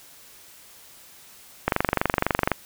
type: click train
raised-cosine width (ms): 0.5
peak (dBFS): -4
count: 21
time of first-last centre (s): 1.68-2.517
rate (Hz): 23.9
effects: white hiss -49 dBFS RMS until 2.65 s